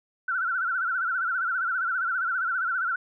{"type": "tone with vibrato", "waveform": "sine", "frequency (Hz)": 1436, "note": "F6", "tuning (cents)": 48, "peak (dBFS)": -24, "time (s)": [0.28, 2.96], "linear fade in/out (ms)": 5, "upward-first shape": "sine", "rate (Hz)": 15, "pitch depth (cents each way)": 120, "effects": []}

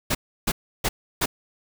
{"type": "noise bursts", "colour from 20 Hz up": "pink", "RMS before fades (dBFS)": -22, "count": 4, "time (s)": [0.1, 1.26], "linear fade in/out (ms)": 10, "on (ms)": 50, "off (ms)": 320, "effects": []}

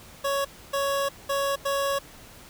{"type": "tone bursts at uneven times", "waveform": "25% pulse", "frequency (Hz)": 556, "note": "C#5", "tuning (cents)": 5, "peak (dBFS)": -20, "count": 4, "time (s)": [[0.24, 0.45], [0.73, 1.09], [1.29, 1.56], [1.65, 1.99]], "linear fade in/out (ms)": 10, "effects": ["pink hiss -48 dBFS RMS until 2.49 s"]}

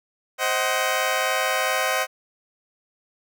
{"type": "chord", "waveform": "15% pulse", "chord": "C diminished", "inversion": "none", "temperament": "just", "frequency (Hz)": [523.3, 627.9, 753.5], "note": ["C5", "Eb5", "Gb5"], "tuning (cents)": [0, 16, 31], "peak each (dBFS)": -19, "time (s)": [0.38, 2.07], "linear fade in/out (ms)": 50, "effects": []}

